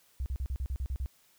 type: tone bursts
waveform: sine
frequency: 65.41 Hz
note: C2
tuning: in tune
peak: -30 dBFS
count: 9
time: 0.2-1.06 s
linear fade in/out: 0 ms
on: 60 ms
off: 40 ms
effects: white hiss -65 dBFS RMS until 1.38 s